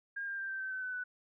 sine tone with pitch steps, 1616 / 1597.4 / 1579.1 / 1561 / 1543 / 1525.3 / 1507.8 / 1490.5 Hz, G#6 / G6 / G6 / G6 / G6 / G6 / F#6 / F#6, -48 / +32 / +12 / -8 / -28 / -48 / +32 / +12 cents, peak -36 dBFS, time 0.16-1.04 s, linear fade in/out 10 ms, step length 110 ms, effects none

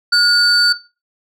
sine tone pair together, 1434 / 4549 Hz, F6 / C#8, +45 / +44 cents, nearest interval octave + minor sixth, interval 1999 cents, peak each -10 dBFS, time 0.12-0.73 s, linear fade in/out 10 ms, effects noise-tail reverb RT60 0.3 s tail -18 dB re dry + tanh soft clip ceiling -6 dBFS

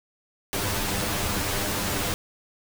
pink noise with comb filter, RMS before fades -27 dBFS, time 0.53-2.14 s, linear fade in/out 0 ms, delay 10 ms, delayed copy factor +0.85, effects none

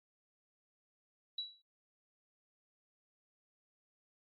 sine tone with exponential decay, 3916 Hz, B7, 15 cents flat, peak -34 dBFS, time 1.38-1.62 s, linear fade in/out 5 ms, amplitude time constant 52 ms, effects noise-tail reverb RT60 0.1 s tail -17 dB re dry + MP3 32 kbps

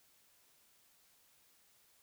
silence, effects white hiss -69 dBFS RMS until 2.02 s

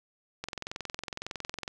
click train, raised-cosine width 0.2 ms, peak -18 dBFS, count 28, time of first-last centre 0.44-1.679 s, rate 21.8 Hz, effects none

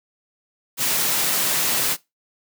white high-pass noise, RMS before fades -21 dBFS, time 0.77-1.97 s, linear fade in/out 50 ms, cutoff 110 Hz, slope 96 dB/octave, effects noise-tail reverb RT60 0.2 s tail -20 dB re dry

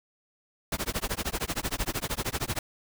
pink noise with tremolo, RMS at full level -28 dBFS, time 0.72-2.59 s, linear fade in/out 2 ms, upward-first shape sine, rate 13 Hz, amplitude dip 100%, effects none

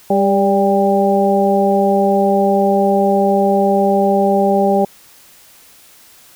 harmonic tone with a mistuned harmonic, 198.7 Hz, G3, 24 cents sharp, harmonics 1 / 2 / 3 / 4, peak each -16 / -16 / -16 / -16 dBFS, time 0.1-4.85 s, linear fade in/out 5 ms, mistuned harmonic 3, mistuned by -36 cents, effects white hiss -45 dBFS RMS until 6.35 s

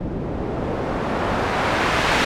white noise with low-pass filter sweep, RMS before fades -22 dBFS, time 0-2.25 s, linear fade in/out 10 ms, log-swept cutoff 300 to 2400 Hz, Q 0.7, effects none

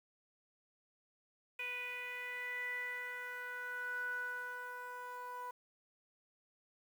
10% pulse tone with low-pass filter sweep, 493.9 Hz, B4, in tune, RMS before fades -43 dBFS, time 1.59-5.51 s, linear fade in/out 5 ms, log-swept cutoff 2500 to 1100 Hz, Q 8.5, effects 10-bit

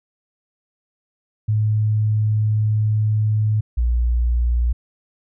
sine tone pair in turn, 107.4 / 59.57 Hz, A2 / A#1, -41 / +38 cents, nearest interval minor seventh, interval 1021 cents, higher first, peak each -15 dBFS, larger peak neither, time 1.48-3.61 / 3.77-4.73 s, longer first, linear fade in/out 10 ms, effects none

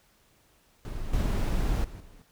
brown noise with level steps, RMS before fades -35 / -26 / -41 / -49 dBFS, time 0.85-2.22 s, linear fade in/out 0 ms, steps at 1.13 / 1.84 / 2 s, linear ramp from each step 5 ms, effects pink hiss -64 dBFS RMS until 2.31 s

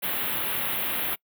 white band-stop noise, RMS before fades -28 dBFS, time 0.02-1.16 s, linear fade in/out 20 ms, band 3600 to 11000 Hz, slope 48 dB/octave, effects noise-tail reverb RT60 0.1 s tail -26 dB re dry + high-pass 100 Hz 12 dB/octave

